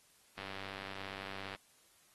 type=click train; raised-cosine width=0.3 ms; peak=-28 dBFS; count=115; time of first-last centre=0.38-1.549 s; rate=97.5 Hz; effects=white hiss -67 dBFS RMS until 2.14 s + AAC 32 kbps